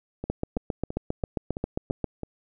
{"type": "two click trains", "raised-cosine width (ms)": 2, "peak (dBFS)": [-19, -13], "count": [7, 14], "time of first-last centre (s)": [[0.24, 2.233], [0.3, 2.043]], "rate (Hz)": [3.01, 7.46], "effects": []}